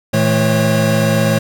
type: tone cluster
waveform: square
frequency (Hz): 113.4 / 161.4 / 217.6 / 546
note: A#2 / E3 / A3 / C#5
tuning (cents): -47 / -36 / -19 / -26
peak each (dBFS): -18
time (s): 0.13-1.39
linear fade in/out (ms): 10
effects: none